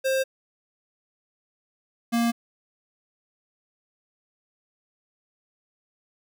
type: tone pair in turn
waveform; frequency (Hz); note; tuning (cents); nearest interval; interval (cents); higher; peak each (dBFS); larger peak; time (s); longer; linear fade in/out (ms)
square; 530 / 233.9; C5 / A#3; +22 / +6; octave + major second; 1416; first; -22 / -21; second; 0.04-0.24 / 2.12-2.32; neither; 20
effects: none